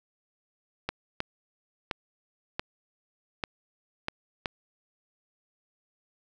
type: clicks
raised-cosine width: 0.3 ms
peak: -13 dBFS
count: 7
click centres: 0.89 / 1.204 / 1.912 / 2.595 / 3.438 / 4.084 / 4.458 s
effects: none